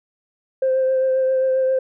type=tone with vibrato; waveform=sine; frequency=523.3 Hz; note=C5; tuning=in tune; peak=-14 dBFS; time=0.62-1.79 s; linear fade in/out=5 ms; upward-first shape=triangle; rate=7.5 Hz; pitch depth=19 cents each way; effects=tanh soft clip ceiling -12 dBFS